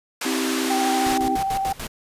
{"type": "band-pass noise", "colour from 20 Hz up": "pink", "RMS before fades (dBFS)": -28, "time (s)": [0.21, 1.18], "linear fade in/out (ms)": 5, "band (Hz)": [670, 11000], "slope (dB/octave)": 12}
{"type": "chord", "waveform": "sine", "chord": "C major", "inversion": "none", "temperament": "equal with one note detuned", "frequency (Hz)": [261.6, 321.5, 392], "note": ["C4", "E4", "G4"], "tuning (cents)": [0, -43, 0], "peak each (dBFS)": [-25, -27, -29], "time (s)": [0.25, 1.36], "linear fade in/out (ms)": 5}
{"type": "tone with vibrato", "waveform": "sine", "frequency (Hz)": 779, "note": "G5", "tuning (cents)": -11, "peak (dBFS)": -21, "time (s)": [0.7, 1.73], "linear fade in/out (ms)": 5, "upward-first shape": "square", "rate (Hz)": 13, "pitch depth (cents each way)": 15}
{"type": "noise with tremolo", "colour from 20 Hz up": "pink", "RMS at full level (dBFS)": -31, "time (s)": [1.06, 1.88], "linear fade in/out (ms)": 5, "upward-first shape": "square", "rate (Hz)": 6.8, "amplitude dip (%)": 80}
{"effects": ["resampled to 32000 Hz"]}